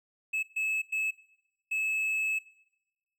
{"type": "tone bursts at uneven times", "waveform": "triangle", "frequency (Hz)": 2596, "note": "E7", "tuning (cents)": -27, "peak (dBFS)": -26, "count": 4, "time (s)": [[0.33, 0.43], [0.56, 0.82], [0.92, 1.11], [1.71, 2.39]], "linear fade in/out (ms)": 10, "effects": ["noise-tail reverb RT60 1.0 s tail -19 dB re dry"]}